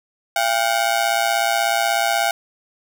sawtooth ring-modulated tone, 740 Hz, F#5, in tune, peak -10 dBFS, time 0.36-2.31 s, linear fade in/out 0 ms, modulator 58.2 Hz, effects none

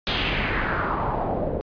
pink noise with low-pass filter sweep, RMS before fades -25 dBFS, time 0.07-1.61 s, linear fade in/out 0 ms, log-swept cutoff 3700 to 470 Hz, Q 3.1, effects resampled to 11025 Hz

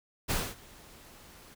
pink noise with ADSR envelope, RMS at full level -29 dBFS, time 0.28-1.55 s, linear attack 27 ms, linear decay 240 ms, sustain -24 dB, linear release 19 ms, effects none

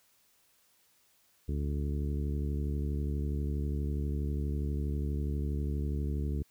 harmonic tone, 72.3 Hz, D2, 27 cents flat, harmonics 1 / 2 / 3 / 4 / 5 / 6, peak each -31 / -37 / -41 / -43 / -45 / -47 dBFS, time 1.48-6.43 s, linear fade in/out 10 ms, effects white hiss -68 dBFS RMS until 6.5 s

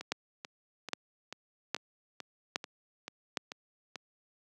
two click trains, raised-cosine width 0.2 ms, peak -23 / -13 dBFS, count 10 / 5, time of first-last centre 0.01-3.957 / 0.12-3.372 s, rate 2.28 / 1.23 Hz, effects high-pass 200 Hz 12 dB/octave

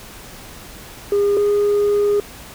sine tone pair in turn, 405.7 / 410.7 Hz, G#4 / G#4, -41 / -19 cents, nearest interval unison, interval 22 cents, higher second, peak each -11 dBFS, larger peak neither, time 1.12-1.37 / 1.37-2.2 s, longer second, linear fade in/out 2 ms, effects tanh soft clip ceiling -12 dBFS + pink hiss -38 dBFS RMS until 2.54 s

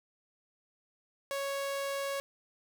sawtooth tone, 554.4 Hz, C#5, in tune, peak -29 dBFS, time 1.31-2.2 s, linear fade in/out 0 ms, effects none

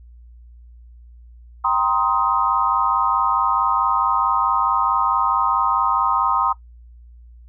sine chord, C minor seventh, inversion second, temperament just, 784.9 / 941.9 / 1046.5 / 1255.8 Hz, G5 / Bb5 / C6 / Eb6, +2 / +18 / 0 / +16 cents, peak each -25 / -21 / -21 / -20 dBFS, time 1.64-6.53 s, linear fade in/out 10 ms, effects noise-tail reverb RT60 0.1 s tail -19 dB re dry + added 59 Hz sine -41 dBFS peak until 7.48 s

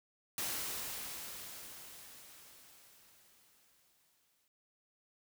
white noise with exponential decay, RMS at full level -37 dBFS, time 0.38-4.48 s, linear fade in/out 1 ms, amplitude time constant 890 ms, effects none

